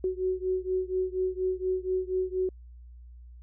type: beating tone pair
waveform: sine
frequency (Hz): 370 / 374.2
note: F#4 / F#4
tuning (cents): 0 / +20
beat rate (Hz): 4.2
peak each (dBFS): -29 / -30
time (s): 0.04-2.49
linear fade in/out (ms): 2
effects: added 60 Hz sine -45 dBFS peak until 3.42 s